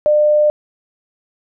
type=tone; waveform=sine; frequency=600 Hz; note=D5; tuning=37 cents sharp; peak=-9 dBFS; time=0.06-0.5 s; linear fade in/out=0 ms; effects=none